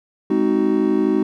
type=chord; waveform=triangle; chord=Ab dominant seventh; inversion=none; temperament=just; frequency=207.7 / 259.6 / 311.5 / 373.8 Hz; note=Ab3 / C4 / Eb4 / Gb4; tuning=0 / -13 / +2 / +18 cents; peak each=-20 / -20 / -17 / -18 dBFS; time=0.3-1.23 s; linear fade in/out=5 ms; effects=none